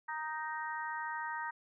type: harmonic tone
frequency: 311.1 Hz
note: D#4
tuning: in tune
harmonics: 3 / 4 / 5 / 6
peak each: -39 / -45 / -43 / -43 dBFS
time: 0.08-1.51 s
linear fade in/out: 10 ms
effects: none